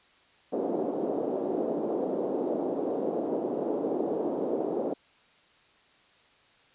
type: band-pass noise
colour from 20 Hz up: pink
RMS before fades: -30 dBFS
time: 0.52-4.94 s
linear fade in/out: 10 ms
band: 280 to 600 Hz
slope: 24 dB/octave
effects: white hiss -61 dBFS RMS until 6.74 s + resampled to 8000 Hz